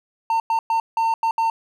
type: tone bursts at uneven times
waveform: triangle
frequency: 906 Hz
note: A#5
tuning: 50 cents flat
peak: -15 dBFS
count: 6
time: 0.3-0.4 / 0.5-0.59 / 0.7-0.8 / 0.97-1.14 / 1.23-1.31 / 1.38-1.5 s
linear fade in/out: 2 ms
effects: none